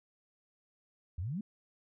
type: exponential sweep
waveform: sine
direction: up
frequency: 76 to 226 Hz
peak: -34 dBFS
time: 1.18-1.41 s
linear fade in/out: 5 ms
effects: none